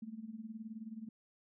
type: tone with tremolo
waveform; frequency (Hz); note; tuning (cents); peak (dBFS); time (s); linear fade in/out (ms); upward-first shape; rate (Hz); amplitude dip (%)
sine; 220.9; A3; +7; -40; 0.02-1.09; 5; sine; 19; 80
effects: none